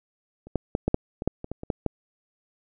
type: clicks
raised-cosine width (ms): 2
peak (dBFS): -30 / -10 / -10 / -9 / -6 / -18 / -8 / -21 / -18 / -22 / -11 / -10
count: 12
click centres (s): 0.47 / 0.557 / 0.751 / 0.88 / 0.944 / 1.221 / 1.276 / 1.444 / 1.516 / 1.634 / 1.702 / 1.863
effects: none